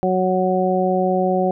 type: harmonic tone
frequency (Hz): 185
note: F#3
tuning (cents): 0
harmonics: 1 / 2 / 3 / 4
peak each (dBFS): -21 / -21 / -21 / -21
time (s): 0.03-1.51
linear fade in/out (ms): 0
effects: none